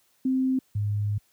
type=tone pair in turn; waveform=sine; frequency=260.9 / 103.54 Hz; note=C4 / G#2; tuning=-5 / -5 cents; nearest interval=octave + major third; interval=1600 cents; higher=first; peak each=-21 / -23 dBFS; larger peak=first; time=0.25-0.59 / 0.75-1.18 s; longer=second; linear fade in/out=5 ms; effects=white hiss -66 dBFS RMS until 1.32 s + high-pass 60 Hz 12 dB/octave